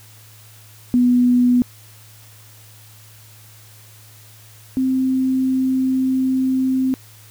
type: tone pair in turn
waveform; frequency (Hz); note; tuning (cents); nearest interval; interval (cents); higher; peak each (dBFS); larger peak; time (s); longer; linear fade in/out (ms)
sine; 246.3 / 260.9; B3 / C4; -5 / -5; minor second; 100; second; -11 / -15; first; 0.94-1.62 / 4.77-6.94; second; 0
effects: added 108 Hz sine -45 dBFS peak until 7.3 s + white hiss -47 dBFS RMS until 7.3 s